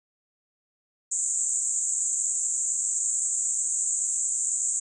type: band-pass noise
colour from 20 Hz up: pink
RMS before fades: -27 dBFS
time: 1.11-4.8 s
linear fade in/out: 10 ms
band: 6900 to 8100 Hz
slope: 96 dB/octave
effects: none